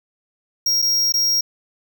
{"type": "tone with dropouts", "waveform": "square", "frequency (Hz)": 5600, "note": "F8", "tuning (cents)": 4, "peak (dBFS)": -16, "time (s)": [0.66, 1.41], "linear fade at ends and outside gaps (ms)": 5, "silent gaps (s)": [[0.819, 0.823], [1.123, 1.139]], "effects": []}